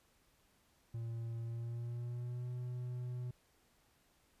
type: tone with pitch glide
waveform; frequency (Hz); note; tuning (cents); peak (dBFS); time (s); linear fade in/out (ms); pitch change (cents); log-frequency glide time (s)
triangle; 115.5 to 123.79; A#2 to B2; -16 to +4; -37; 0.94-3.31; 5; +120; 1.43-2.5
effects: pink hiss -72 dBFS RMS until 4.4 s + resampled to 32000 Hz